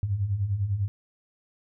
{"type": "beating tone pair", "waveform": "sine", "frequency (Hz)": [92.5, 102.5], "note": ["F#2", "G#2"], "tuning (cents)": [0, -22], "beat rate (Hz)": 10, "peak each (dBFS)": [-31, -25], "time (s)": [0.03, 0.88], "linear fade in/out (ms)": 0, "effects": []}